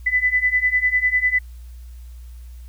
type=beating tone pair; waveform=sine; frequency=1993 / 2003 Hz; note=B6 / B6; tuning=+15 / +24 cents; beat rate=10 Hz; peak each=-20 / -18 dBFS; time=0.06-1.39 s; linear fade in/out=10 ms; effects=added 60 Hz sine -35 dBFS peak until 2.68 s + white hiss -57 dBFS RMS until 2.68 s